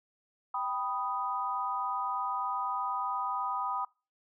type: chord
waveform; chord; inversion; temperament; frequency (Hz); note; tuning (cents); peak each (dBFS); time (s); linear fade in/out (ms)
sine; G augmented; none; equal; 784 / 987.8 / 1244.5; G5 / B5 / D#6; 0 / 0 / 0; -37 / -34 / -34; 0.54-3.85; 5
effects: noise-tail reverb RT60 0.3 s tail -24 dB re dry